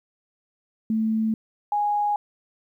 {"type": "tone pair in turn", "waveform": "sine", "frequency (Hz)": [220.5, 827.7], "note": ["A3", "G#5"], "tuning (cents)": [4, -6], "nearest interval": "octave + major seventh", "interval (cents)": 2290, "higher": "second", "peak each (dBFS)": -20, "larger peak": "neither", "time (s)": [[0.9, 1.34], [1.72, 2.16]], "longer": "neither", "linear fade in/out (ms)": 2, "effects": ["10-bit"]}